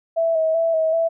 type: tone with vibrato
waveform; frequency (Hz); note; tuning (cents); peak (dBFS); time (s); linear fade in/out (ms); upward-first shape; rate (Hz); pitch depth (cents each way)
sine; 650; E5; -24; -16; 0.16-1.09; 20; square; 2.6; 28
effects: none